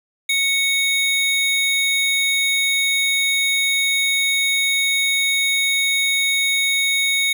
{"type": "tone pair together", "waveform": "square", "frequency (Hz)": [2217, 3731], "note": ["C#7", "A#7"], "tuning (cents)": [0, 1], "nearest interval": "major sixth", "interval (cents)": 901, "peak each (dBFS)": [-19, -21], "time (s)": [0.29, 7.33], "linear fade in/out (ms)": 5, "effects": []}